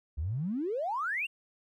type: exponential sweep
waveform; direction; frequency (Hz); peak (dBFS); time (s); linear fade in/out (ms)
triangle; up; 67.3 to 2870; -26; 0.17-1.27; 20
effects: tanh soft clip ceiling -28 dBFS